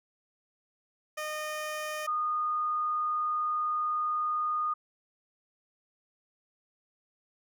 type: tone pair in turn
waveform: 15% pulse / sine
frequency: 612 / 1227.9 Hz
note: D#5 / D#6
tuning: -29 / -23 cents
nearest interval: octave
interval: 1206 cents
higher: second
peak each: -27 dBFS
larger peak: neither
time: 1.17-2.07 / 2.07-4.74 s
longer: second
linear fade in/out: 10 ms
effects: none